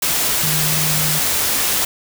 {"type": "tone in noise", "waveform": "sine", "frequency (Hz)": 153.9, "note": "D#3", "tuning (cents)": -19, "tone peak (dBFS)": -22, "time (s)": [0.43, 1.19], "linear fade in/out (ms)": 5, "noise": "white", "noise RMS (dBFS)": -18, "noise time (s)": [0.02, 1.85], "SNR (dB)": -7, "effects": []}